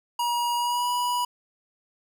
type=tone with pitch glide; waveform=square; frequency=956 to 977.2 Hz; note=A#5 to B5; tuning=+43 to -19 cents; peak=-24 dBFS; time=0.19-1.25 s; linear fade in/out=5 ms; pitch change=+38 cents; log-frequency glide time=0.55-0.89 s; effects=none